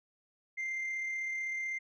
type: tone with amplitude modulation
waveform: sine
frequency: 2093 Hz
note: C7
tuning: in tune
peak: -30 dBFS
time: 0.57-1.79 s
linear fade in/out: 20 ms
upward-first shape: sine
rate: 35.9 Hz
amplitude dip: 30%
effects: tanh soft clip ceiling -32 dBFS